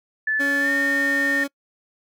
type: tone with pitch glide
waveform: sine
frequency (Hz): 1742 to 1824.4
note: A6 to A#6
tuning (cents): -18 to -38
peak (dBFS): -19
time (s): 0.27-1.44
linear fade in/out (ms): 5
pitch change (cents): +80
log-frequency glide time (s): 0.6-0.7
type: tone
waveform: 30% pulse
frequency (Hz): 280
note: C#4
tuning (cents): +18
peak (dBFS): -22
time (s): 0.39-1.48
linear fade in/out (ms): 20
effects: noise-tail reverb RT60 0.1 s tail -25 dB re dry